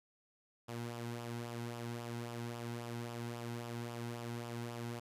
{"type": "tone with flanger", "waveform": "sawtooth", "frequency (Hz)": 118.3, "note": "A#2", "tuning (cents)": 26, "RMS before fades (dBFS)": -43, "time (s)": [0.68, 5], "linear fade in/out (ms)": 10, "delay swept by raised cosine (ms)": [0.47, 1.77], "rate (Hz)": 3.7, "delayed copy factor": -0.5, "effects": ["resampled to 32000 Hz", "11-bit"]}